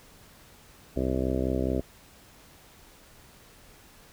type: harmonic tone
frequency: 64.7 Hz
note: C2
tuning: 19 cents flat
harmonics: 1 / 2 / 3 / 4 / 5 / 6 / 7 / 8 / 9 / 10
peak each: -31 / -34 / -36 / -31 / -34 / -33 / -38 / -37 / -37 / -39 dBFS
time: 0.96-1.81 s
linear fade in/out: 5 ms
effects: pink hiss -54 dBFS RMS until 4.12 s